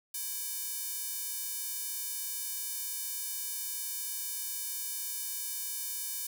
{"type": "tone with high-pass filter", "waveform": "square", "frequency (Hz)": 332.1, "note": "E4", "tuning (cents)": 13, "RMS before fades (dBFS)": -37, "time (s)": [0.14, 6.27], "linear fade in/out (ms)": 5, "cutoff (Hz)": 9000, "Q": 0.56, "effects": []}